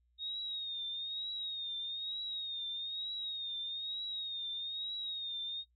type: tone with vibrato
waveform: sine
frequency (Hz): 3726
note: A#7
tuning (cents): -2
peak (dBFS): -37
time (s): 0.18-5.65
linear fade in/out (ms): 50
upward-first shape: triangle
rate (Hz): 1.1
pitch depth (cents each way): 78
effects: noise-tail reverb RT60 0.1 s tail -21 dB re dry + added 60 Hz sine -70 dBFS peak until 5.75 s